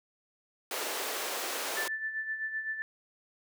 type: high-pass noise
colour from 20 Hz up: pink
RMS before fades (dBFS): -35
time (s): 0.71-1.88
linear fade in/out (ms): 2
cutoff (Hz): 390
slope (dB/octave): 24
type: tone with tremolo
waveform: sine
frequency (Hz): 1760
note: A6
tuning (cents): 0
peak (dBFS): -30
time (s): 1.77-2.82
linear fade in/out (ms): 0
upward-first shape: sine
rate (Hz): 7.8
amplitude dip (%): 60
effects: none